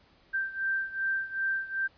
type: beating tone pair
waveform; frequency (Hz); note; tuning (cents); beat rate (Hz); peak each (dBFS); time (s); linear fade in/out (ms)
sine; 1568 / 1570.6; G6 / G6; 0 / +3; 2.6; -30 / -33; 0.33-1.88; 20
effects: pink hiss -62 dBFS RMS until 1.97 s + resampled to 11025 Hz